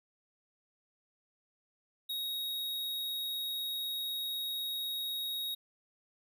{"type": "tone", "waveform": "square", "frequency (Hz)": 3772, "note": "A#7", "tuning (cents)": 20, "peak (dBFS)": -35, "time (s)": [2.09, 5.55], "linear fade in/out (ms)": 10, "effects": []}